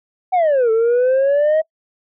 sine exponential two-way sweep, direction down then up, 766 to 440 to 639 Hz, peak -9 dBFS, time 0.32-1.62 s, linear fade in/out 20 ms, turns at 0.71 s, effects noise-tail reverb RT60 0.1 s tail -25 dB re dry + tanh soft clip ceiling -11 dBFS

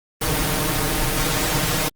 pink noise with comb filter, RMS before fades -21 dBFS, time 0.21-1.89 s, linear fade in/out 10 ms, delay 6.5 ms, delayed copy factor +0.9, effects Opus 24 kbps

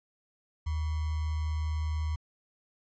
sine tone with sample-and-hold, 77.78 Hz, D#2, in tune, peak -28 dBFS, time 0.66-2.16 s, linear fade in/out 10 ms, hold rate 1050 Hz, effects resampled to 16000 Hz

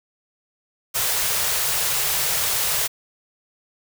white band-stop noise, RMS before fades -22 dBFS, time 0.94-2.88 s, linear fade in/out 20 ms, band 170 to 390 Hz, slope 48 dB/octave, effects none

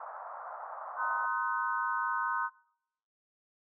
white band-pass noise, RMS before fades -43 dBFS, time 0-1.26 s, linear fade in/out 5 ms, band 620 to 1300 Hz, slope 48 dB/octave
sine chord, C half-diminished seventh, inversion third, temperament just, 941.9 / 1046.5 / 1255.8 / 1507 Hz, Bb5 / C6 / Eb6 / Gb6, +18 / 0 / +16 / +31 cents, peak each -35 dBFS, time 0.96-2.5 s, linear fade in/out 50 ms
effects noise-tail reverb RT60 0.7 s tail -22 dB re dry

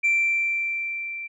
sine tone with level ramp, 2349 Hz, D7, in tune, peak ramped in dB -15 to -31 dBFS, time 0.03-1.28 s, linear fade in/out 20 ms, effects tanh soft clip ceiling -15 dBFS

